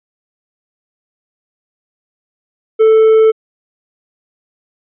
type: tone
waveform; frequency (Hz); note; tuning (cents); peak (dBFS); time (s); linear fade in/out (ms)
triangle; 440.6; A4; +2; -3; 2.79-3.32; 20
effects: resampled to 8000 Hz